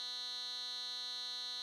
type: tone with band-pass filter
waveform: 10% pulse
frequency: 247.2 Hz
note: B3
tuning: 2 cents sharp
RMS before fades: -43 dBFS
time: 0-1.62 s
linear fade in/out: 0 ms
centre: 4100 Hz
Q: 9.5
effects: none